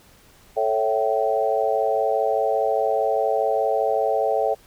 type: chord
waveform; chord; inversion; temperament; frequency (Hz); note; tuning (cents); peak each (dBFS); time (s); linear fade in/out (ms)
sine; A dominant seventh; none; equal with one note detuned; 440 / 554.4 / 659.3 / 771.9; A4 / C#5 / E5 / G5; 0 / 0 / 0 / -27; -24; 0.56-4.55; 20
effects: pink hiss -53 dBFS RMS until 4.66 s